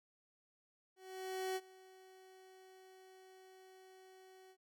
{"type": "tone with ADSR envelope", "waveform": "30% pulse", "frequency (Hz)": 376.1, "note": "F#4", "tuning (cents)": 28, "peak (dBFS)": -34, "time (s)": [0.96, 4.57], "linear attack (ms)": 600, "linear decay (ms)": 43, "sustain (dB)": -22, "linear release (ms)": 66, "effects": []}